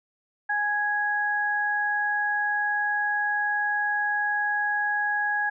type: tone pair together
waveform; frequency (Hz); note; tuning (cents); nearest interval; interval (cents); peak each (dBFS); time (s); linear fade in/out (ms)
sine; 830.6 / 1661.2; G#5 / G#6; 0 / 0; octave; 1200; -28 / -24; 0.49-5.5; 10
effects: none